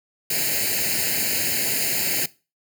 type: noise with comb filter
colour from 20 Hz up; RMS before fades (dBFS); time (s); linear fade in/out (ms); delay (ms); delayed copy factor
white; -23; 0.3-2.26; 5; 0.43; +0.95
effects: noise-tail reverb RT60 0.3 s tail -20 dB re dry + high-pass 100 Hz 12 dB/octave